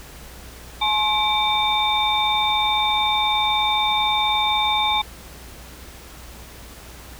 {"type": "tone cluster", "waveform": "sine", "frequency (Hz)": [848, 1072, 2319, 3617], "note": ["G#5", "C6", "D7", "A7"], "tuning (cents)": [36, 42, -22, 47], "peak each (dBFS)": [-21, -27, -26, -21], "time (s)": [0.81, 5.02], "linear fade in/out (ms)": 10, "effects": ["added 60 Hz sine -42 dBFS peak until 7.19 s", "pink hiss -42 dBFS RMS until 7.19 s"]}